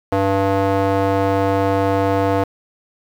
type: tone with band-pass filter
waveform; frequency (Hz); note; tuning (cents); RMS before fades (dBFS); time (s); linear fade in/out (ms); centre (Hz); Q
square; 97.8; G2; -4; -17; 0.12-2.44; 5; 630; 1.3
effects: 7-bit